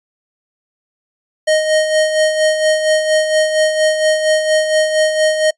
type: tone with tremolo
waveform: square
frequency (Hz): 622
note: D#5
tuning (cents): -1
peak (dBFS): -10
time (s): 1.47-5.51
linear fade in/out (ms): 10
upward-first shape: sine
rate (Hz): 4.3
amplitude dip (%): 55
effects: noise-tail reverb RT60 0.1 s tail -24 dB re dry + resampled to 24000 Hz